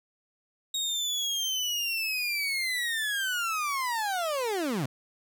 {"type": "linear sweep", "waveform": "30% pulse", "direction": "down", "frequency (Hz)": [3776, 115.7], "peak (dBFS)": -25, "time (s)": [0.74, 4.86], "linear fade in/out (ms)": 5, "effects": []}